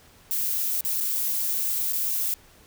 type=noise with dropouts; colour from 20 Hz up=violet; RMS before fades=-26 dBFS; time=0.31-2.34 s; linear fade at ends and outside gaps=0 ms; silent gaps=0.808-0.849 / 1.004-1.008 / 1.924-1.931 s; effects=pink hiss -54 dBFS RMS until 2.66 s